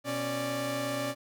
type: tone cluster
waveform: sawtooth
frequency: 123.6 / 275.5 / 588 Hz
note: B2 / C#4 / D5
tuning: +2 / -11 / +2 cents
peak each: -35 / -31 / -29 dBFS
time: 0.04-1.15 s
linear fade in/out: 50 ms
effects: none